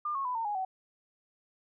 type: tone with pitch steps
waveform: sine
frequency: 1200 / 1094.1 / 997.5 / 909.4 / 829.1 / 756 Hz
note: D6 / C#6 / B5 / A#5 / G#5 / F#5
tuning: +37 / -23 / +17 / -43 / -3 / +37 cents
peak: -30 dBFS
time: 0.05-0.65 s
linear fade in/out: 5 ms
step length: 100 ms
effects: none